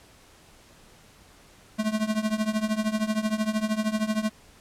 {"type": "tone with tremolo", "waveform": "square", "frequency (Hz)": 216.1, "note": "A3", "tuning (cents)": -31, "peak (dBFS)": -21, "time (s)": [1.78, 4.3], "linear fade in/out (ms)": 20, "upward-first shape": "triangle", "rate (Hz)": 13, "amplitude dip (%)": 90, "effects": ["pink hiss -54 dBFS RMS until 4.6 s", "low-pass 11000 Hz 12 dB/octave"]}